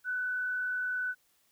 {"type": "tone with frequency modulation", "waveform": "sine", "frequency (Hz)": 1495, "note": "F#6", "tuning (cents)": 17, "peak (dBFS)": -30, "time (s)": [0.04, 1.15], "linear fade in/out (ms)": 50, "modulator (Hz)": 38.8, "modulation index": 0.41, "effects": ["white hiss -70 dBFS RMS until 1.51 s"]}